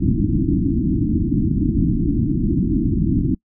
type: low-pass noise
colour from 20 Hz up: white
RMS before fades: -18 dBFS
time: 0-3.35 s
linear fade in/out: 10 ms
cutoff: 330 Hz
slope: 96 dB/octave
effects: noise-tail reverb RT60 0.1 s tail -26 dB re dry